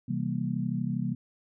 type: chord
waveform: sine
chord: C dominant seventh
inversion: none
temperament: just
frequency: 130.81 / 163.52 / 196.22 / 235.5 Hz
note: C3 / E3 / G3 / Bb3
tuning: 0 / -14 / +2 / +18 cents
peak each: -33 dBFS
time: 0.08-1.15 s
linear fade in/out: 10 ms
effects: none